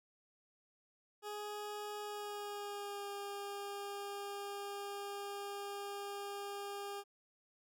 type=tone with pitch glide; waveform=20% pulse; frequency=416.6 to 403.1 Hz; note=G#4 to G4; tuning=+5 to +48 cents; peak=-37 dBFS; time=1.22-7.04 s; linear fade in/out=50 ms; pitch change=-57 cents; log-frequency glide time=2.02-3.09 s; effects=none